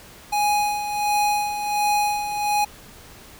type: tone with tremolo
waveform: square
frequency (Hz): 830.6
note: G#5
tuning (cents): 0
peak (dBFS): -18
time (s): 0.32-2.65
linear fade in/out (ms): 10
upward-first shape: sine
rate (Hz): 1.4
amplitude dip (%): 60
effects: pink hiss -45 dBFS RMS until 3.39 s